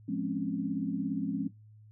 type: chord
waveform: sine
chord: Db major seventh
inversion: first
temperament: just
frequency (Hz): 173.24 / 207.9 / 259.9 / 277.2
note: F3 / Ab3 / C4 / Db4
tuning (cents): -14 / +2 / -11 / 0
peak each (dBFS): -37 / -35 / -36 / -34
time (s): 0.08-1.48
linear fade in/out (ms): 10
effects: noise-tail reverb RT60 0.2 s tail -17 dB re dry + added 107 Hz sine -52 dBFS peak until 1.91 s